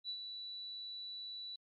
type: tone with ADSR envelope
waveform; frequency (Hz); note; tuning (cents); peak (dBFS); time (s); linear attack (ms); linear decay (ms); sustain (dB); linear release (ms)
sine; 3951; B7; 0; -37; 0.04-1.56; 51; 74; -6; 5
effects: MP3 64 kbps